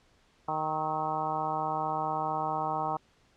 harmonic tone with a mistuned harmonic, 155.56 Hz, D#3, in tune, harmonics 1 / 2 / 3 / 4 / 5 / 6 / 7 / 8, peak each -41 / -42 / -42 / -39 / -32 / -35 / -36 / -39 dBFS, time 0.48-2.97 s, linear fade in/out 5 ms, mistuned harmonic 8, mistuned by +51 cents, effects pink hiss -65 dBFS RMS until 3.36 s + low-pass 6000 Hz 12 dB/octave

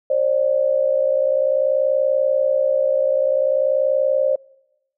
sine tone pair together, 536 / 596.5 Hz, C5 / D5, +42 / +27 cents, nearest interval major second, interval 185 cents, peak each -17 / -19 dBFS, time 0.1-4.36 s, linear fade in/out 5 ms, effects noise-tail reverb RT60 0.9 s tail -25 dB re dry

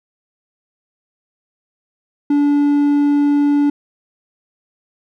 triangle tone, 288.7 Hz, D4, 30 cents flat, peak -9 dBFS, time 2.3-3.7 s, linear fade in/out 5 ms, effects none

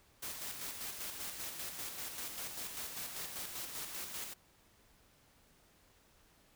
white noise with tremolo, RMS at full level -42 dBFS, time 0.22-4.34 s, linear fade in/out 10 ms, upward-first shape square, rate 5.1 Hz, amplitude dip 40%, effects pink hiss -67 dBFS RMS until 6.55 s

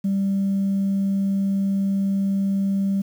sine tone, 196 Hz, G3, in tune, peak -17 dBFS, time 0.04-3.02 s, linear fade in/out 10 ms, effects tanh soft clip ceiling -16 dBFS + 8-bit

